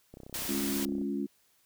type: click train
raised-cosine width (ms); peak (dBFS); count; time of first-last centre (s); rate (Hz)
2; -33; 29; 0.14-1.015; 32
type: noise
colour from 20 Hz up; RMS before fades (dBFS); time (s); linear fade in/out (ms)
white; -36; 0.34-0.85; 0
type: chord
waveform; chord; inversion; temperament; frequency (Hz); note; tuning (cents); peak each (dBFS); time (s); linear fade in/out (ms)
sine; Db major; second; equal; 207.7 / 277.2 / 349.2; Ab3 / Db4 / F4; 0 / 0 / 0; -34 / -33 / -37; 0.48-1.27; 20
effects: white hiss -68 dBFS RMS until 1.65 s